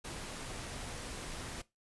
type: noise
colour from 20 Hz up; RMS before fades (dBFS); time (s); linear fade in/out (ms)
pink; -43; 0.04-1.62; 10
effects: noise-tail reverb RT60 0.2 s tail -19 dB re dry + resampled to 24000 Hz